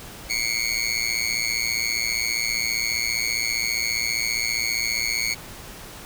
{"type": "tone with amplitude modulation", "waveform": "20% pulse", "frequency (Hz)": 2201, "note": "C#7", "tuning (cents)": -13, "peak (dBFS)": -13, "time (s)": [0.29, 5.35], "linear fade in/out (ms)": 20, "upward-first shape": "sine", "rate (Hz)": 115, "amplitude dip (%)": 100, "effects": ["pink hiss -40 dBFS RMS until 6.05 s"]}